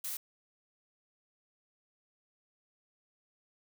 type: noise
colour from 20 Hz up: blue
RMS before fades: -38 dBFS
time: 0.04-0.17 s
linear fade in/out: 5 ms
effects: none